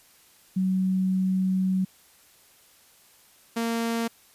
sine / sawtooth tone pair in turn, 187.6 / 230.4 Hz, F#3 / A#3, +24 / -20 cents, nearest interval major third, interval 356 cents, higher second, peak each -21 dBFS, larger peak neither, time 0.56-1.85 / 3.56-4.08 s, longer first, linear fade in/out 10 ms, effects white hiss -57 dBFS RMS until 4.34 s + resampled to 32000 Hz

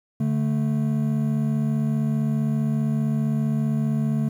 triangle tone pair together, 144.73 / 220 Hz, D3 / A3, -25 / 0 cents, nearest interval perfect fifth, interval 725 cents, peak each -21 dBFS, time 0.2-4.29 s, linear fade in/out 5 ms, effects 9-bit

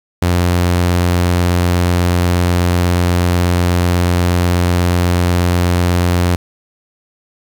sawtooth tone, 88.2 Hz, F2, 18 cents sharp, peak -7 dBFS, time 0.22-6.36 s, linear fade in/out 5 ms, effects 7-bit

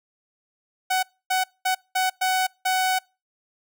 sawtooth tone bursts at uneven times, 748 Hz, F#5, 19 cents sharp, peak -16 dBFS, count 6, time 0.9-1.03 / 1.3-1.44 / 1.65-1.75 / 1.95-2.1 / 2.21-2.47 / 2.65-2.99 s, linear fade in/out 10 ms, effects noise-tail reverb RT60 0.3 s tail -26 dB re dry

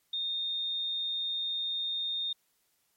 sine tone, 3662 Hz, A#7, 32 cents flat, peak -30 dBFS, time 0.13-2.33 s, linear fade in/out 5 ms, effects white hiss -73 dBFS RMS until 2.96 s + MP3 64 kbps

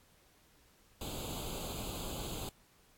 pink noise with comb filter, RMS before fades -41 dBFS, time 1.01-2.49 s, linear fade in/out 2 ms, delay 0.27 ms, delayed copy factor +0.9, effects pink hiss -66 dBFS RMS until 2.97 s + AAC 64 kbps

